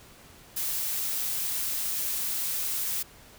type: noise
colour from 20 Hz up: blue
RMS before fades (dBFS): -30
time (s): 0.56-3.03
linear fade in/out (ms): 10
effects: pink hiss -52 dBFS RMS until 3.38 s